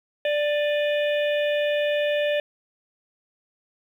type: harmonic tone with a mistuned harmonic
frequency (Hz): 589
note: D5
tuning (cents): +5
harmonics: 1 / 3 / 4 / 5 / 6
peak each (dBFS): -21 / -31 / -33 / -35 / -37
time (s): 0.25-2.4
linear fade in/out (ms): 2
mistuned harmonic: 4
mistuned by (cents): +72
effects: 9-bit